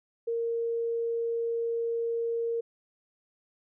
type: tone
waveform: sine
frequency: 463.5 Hz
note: A#4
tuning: 10 cents flat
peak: -27 dBFS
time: 0.27-2.61 s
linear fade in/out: 10 ms
effects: none